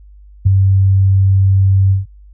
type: tone with ADSR envelope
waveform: sine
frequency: 96.6 Hz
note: G2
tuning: 25 cents flat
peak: -3 dBFS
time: 0.45-2.06 s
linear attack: 18 ms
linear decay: 6 ms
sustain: -4 dB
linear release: 150 ms
effects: added 50 Hz sine -37 dBFS peak until 2.33 s